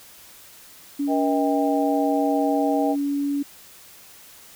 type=tone; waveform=sine; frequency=283.9 Hz; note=C#4; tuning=41 cents sharp; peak=-21 dBFS; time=0.99-3.43 s; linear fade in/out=10 ms
type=harmonic tone; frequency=159 Hz; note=D#3; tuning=38 cents sharp; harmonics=3 / 4 / 5; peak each=-27 / -25 / -25 dBFS; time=1.07-2.96 s; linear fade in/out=50 ms
effects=white hiss -47 dBFS RMS until 4.55 s